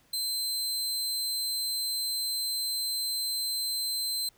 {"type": "tone", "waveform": "sawtooth", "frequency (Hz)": 4100, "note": "C8", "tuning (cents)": -36, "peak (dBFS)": -26, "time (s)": [0.13, 4.29], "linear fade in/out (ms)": 5, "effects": ["pink hiss -64 dBFS RMS until 4.37 s"]}